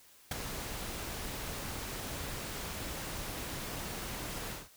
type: noise with ADSR envelope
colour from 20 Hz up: pink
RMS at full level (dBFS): -31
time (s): 0.31-4.69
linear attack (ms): 5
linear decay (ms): 14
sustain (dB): -9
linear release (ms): 180
effects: white hiss -60 dBFS RMS until 4.76 s